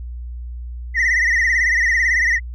sine tone with vibrato, 1932 Hz, B6, 39 cents flat, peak -11 dBFS, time 0.94-2.4 s, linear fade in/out 50 ms, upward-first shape sine, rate 18 Hz, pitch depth 100 cents each way, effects tanh soft clip ceiling -13 dBFS + added 60 Hz sine -27 dBFS peak until 2.54 s

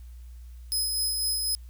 20% pulse tone with tremolo, 5080 Hz, D#8, 35 cents sharp, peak -19 dBFS, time 0.72-1.55 s, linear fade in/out 0 ms, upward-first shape sine, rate 4 Hz, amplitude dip 30%, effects added 60 Hz sine -41 dBFS peak until 1.69 s + white hiss -64 dBFS RMS until 1.69 s

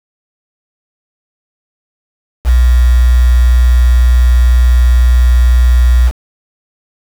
sine tone with quantisation, 61 Hz, B1, 21 cents flat, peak -4 dBFS, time 2.44-6.12 s, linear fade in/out 50 ms, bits 4, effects none

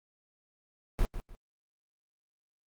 brown noise with echo, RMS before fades -25 dBFS, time 0.99-1.05 s, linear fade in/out 0 ms, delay 150 ms, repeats 2, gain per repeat -11 dB, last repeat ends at 1.35 s, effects Opus 32 kbps

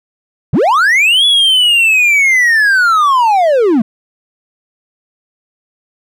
triangle linear two-way sweep, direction up then down, 96.2 to 3426 to 204.7 Hz, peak -5 dBFS, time 0.53-3.82 s, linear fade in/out 5 ms, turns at 1.25 s, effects none

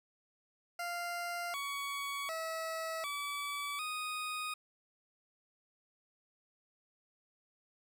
20% pulse tone with pitch steps, 696 / 1124 / 648 / 1148 / 1244 Hz, F5 / C#6 / E5 / D6 / D#6, -6 / +24 / -30 / -40 / -1 cents, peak -32 dBFS, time 0.79-4.54 s, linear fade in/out 5 ms, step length 750 ms, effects none

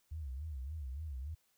sine tone with vibrato, 71.4 Hz, D2, 48 cents flat, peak -39 dBFS, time 0.11-1.35 s, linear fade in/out 10 ms, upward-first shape sine, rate 3.5 Hz, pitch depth 210 cents each way, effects white hiss -75 dBFS RMS until 1.57 s

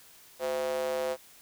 square tone with high-pass filter, 73.42 Hz, D2, in tune, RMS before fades -31 dBFS, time 0.39-1.17 s, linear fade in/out 50 ms, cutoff 530 Hz, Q 4.9, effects white hiss -55 dBFS RMS until 1.41 s

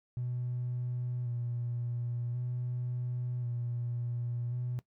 triangle tone with vibrato, 121.6 Hz, B2, 26 cents flat, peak -29 dBFS, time 0.17-4.79 s, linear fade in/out 0 ms, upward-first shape square, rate 0.46 Hz, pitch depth 22 cents each way, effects noise-tail reverb RT60 0.1 s tail -20 dB re dry + tanh soft clip ceiling -29 dBFS

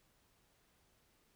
silence, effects pink hiss -73 dBFS RMS until 1.35 s

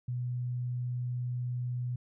sine tone, 123.47 Hz, B2, in tune, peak -31 dBFS, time 0.08-1.96 s, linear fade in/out 5 ms, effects none

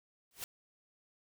white noise with exponential growth, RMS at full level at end -37 dBFS, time 0.31-0.44 s, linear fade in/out 1 ms, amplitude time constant 27 ms, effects none

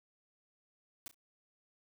white noise with echo, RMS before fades -45 dBFS, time 1.06-1.08 s, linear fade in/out 0 ms, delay 32 ms, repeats 2, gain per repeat -14 dB, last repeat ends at 1.144 s, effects none

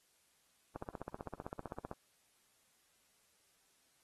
click train, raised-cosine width 1 ms, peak -28 dBFS, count 19, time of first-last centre 0.76-1.914 s, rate 15.6 Hz, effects white hiss -73 dBFS RMS until 4.03 s + AAC 32 kbps

